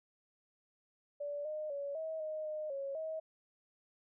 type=tone with pitch steps; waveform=sine; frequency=579 / 613 / 565 / 639 / 621 / 614 / 551 / 636 Hz; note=D5 / D#5 / C#5 / D#5 / D#5 / D#5 / C#5 / D#5; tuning=-25 / -26 / +33 / +46 / -3 / -23 / -11 / +38 cents; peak=-37 dBFS; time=1.2-3.2 s; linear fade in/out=10 ms; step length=250 ms; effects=none